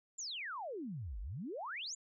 sine exponential two-way sweep, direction down then up, 7459 to 44.31 to 7459 Hz, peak -40 dBFS, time 0.18-1.95 s, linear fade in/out 10 ms, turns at 1.2 s, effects none

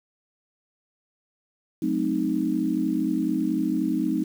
sine chord, F# diminished seventh, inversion none, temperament equal with one note detuned, 185 / 217.5 / 261.6 / 311.1 Hz, F#3 / A3 / C4 / Eb4, 0 / -20 / 0 / 0 cents, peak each -30 / -29 / -27 / -25 dBFS, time 1.82-4.24 s, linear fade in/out 5 ms, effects 8-bit

